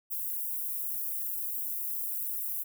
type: high-pass noise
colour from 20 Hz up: white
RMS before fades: -34 dBFS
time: 0.1-2.64 s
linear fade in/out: 20 ms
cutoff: 12000 Hz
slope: 24 dB/octave
effects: none